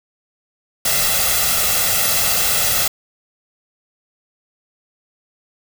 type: noise with comb filter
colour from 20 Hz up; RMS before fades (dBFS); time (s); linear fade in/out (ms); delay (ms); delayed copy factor
white; -17; 0.85-2.88; 5; 1.5; +0.7
effects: none